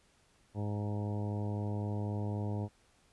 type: harmonic tone with a mistuned harmonic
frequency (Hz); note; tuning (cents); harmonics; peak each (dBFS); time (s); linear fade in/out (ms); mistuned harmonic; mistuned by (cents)
103.83; G#2; 0; 1 / 2 / 3 / 4 / 5 / 6 / 7 / 8 / 9; -34 / -40 / -44 / -46 / -48 / -50 / -51 / -52 / -53; 0.54-2.69; 50; 8; +24
effects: pink hiss -68 dBFS RMS until 3.12 s + resampled to 24000 Hz